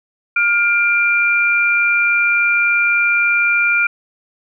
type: tone pair together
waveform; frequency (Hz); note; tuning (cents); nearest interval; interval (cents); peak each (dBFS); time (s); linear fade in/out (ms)
sine; 1413.4 / 2377; F6 / D7; +20 / +20; major sixth; 900; -15 / -14; 0.36-3.87; 5
effects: none